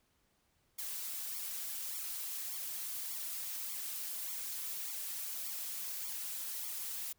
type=noise with flanger; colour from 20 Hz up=blue; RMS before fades=-41 dBFS; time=0.78-7.13 s; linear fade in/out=10 ms; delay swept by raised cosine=0.89 to 6.19 ms; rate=1.7 Hz; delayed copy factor=+0.95; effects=pink hiss -75 dBFS RMS until 7.18 s